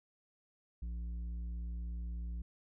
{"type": "tone with tanh clipping", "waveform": "sine", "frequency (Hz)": 58.27, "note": "A#1", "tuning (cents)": 0, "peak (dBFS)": -39, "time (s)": [0.82, 2.42], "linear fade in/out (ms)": 5, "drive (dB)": 7, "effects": []}